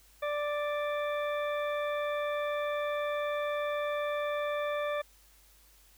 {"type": "harmonic tone", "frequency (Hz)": 588, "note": "D5", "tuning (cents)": 2, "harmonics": [1, 2, 3, 4, 6], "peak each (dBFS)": [-31, -37, -41, -43, -47], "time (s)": [0.22, 5.02], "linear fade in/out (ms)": 10, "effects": ["added 50 Hz sine -62 dBFS peak until 5.97 s", "white hiss -62 dBFS RMS until 5.97 s"]}